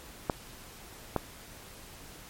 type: clicks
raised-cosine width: 1 ms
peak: -12 dBFS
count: 2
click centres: 0.298 / 1.163 s
effects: pink hiss -49 dBFS RMS until 2.29 s + MP3 64 kbps